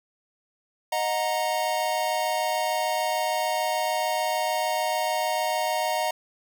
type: chord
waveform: square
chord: D# minor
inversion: none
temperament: equal with one note detuned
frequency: 622.3 / 729 / 932.3 Hz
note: D#5 / F#5 / A#5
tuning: 0 / -26 / 0 cents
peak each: -29 dBFS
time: 0.92-6.11 s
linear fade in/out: 5 ms
effects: none